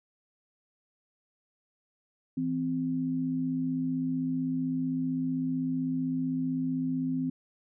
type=tone pair together; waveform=sine; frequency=163.8 / 259.5 Hz; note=E3 / C4; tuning=-11 / -14 cents; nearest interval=minor sixth; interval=797 cents; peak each=-34 / -28 dBFS; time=2.37-7.3 s; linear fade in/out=5 ms; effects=none